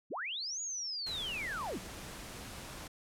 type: linear two-way sweep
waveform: sine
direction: up then down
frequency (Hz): 110.2 to 6850 to 110.2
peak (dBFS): -36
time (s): 0.1-1.79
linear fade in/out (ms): 20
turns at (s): 0.61
type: noise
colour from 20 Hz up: pink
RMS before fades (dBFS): -46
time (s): 1.06-2.88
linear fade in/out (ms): 10
effects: low-pass 12000 Hz 12 dB/octave